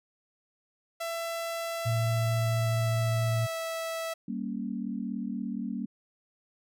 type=tone with pitch glide; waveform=sawtooth; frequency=668 to 655.4 Hz; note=E5 to E5; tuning=+23 to -10 cents; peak=-28 dBFS; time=1-4.14 s; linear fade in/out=10 ms; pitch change=-33 cents; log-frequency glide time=2.03-3.47 s
type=tone with vibrato; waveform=sine; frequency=114.3 Hz; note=A#2; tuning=34 cents flat; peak=-25 dBFS; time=1.85-3.47 s; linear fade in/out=20 ms; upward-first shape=triangle; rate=4.5 Hz; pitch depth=8 cents each way
type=chord; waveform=sine; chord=G diminished; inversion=none; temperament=equal; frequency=196 / 233.1 / 277.2 Hz; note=G3 / Bb3 / Db4; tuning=0 / 0 / 0 cents; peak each=-35 / -34 / -38 dBFS; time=4.28-5.86 s; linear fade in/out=5 ms
effects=none